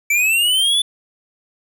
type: linear sweep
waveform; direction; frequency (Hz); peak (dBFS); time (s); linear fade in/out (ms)
square; up; 2301 to 3500; -14; 0.1-0.82; 5
effects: none